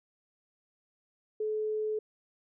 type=tone; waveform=sine; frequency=430 Hz; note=A4; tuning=40 cents flat; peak=-29 dBFS; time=1.4-1.99 s; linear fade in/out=5 ms; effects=none